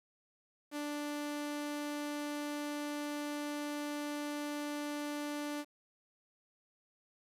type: tone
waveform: sawtooth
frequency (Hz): 293.7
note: D4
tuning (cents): 0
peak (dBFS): -33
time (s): 0.71-5.65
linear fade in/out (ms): 50
effects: resampled to 32000 Hz + 10-bit